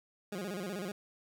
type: tone with vibrato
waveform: 20% pulse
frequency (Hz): 191.1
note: G3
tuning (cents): -44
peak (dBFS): -32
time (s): 0.32-0.92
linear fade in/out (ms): 5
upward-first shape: square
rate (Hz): 16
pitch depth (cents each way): 130
effects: none